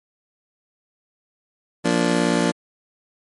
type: chord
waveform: 25% pulse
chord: Bb major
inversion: second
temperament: just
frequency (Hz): 174.81 / 233.1 / 291.4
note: F3 / Bb3 / D4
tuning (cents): +2 / 0 / -13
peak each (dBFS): -18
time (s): 1.84-2.52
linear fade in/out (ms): 20
effects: MP3 48 kbps